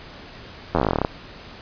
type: slowing click train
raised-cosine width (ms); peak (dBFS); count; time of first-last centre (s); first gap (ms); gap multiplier
1; -5; 16; 0.75-1.049; 11; 1.08
effects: pink hiss -41 dBFS RMS until 1.61 s + resampled to 11025 Hz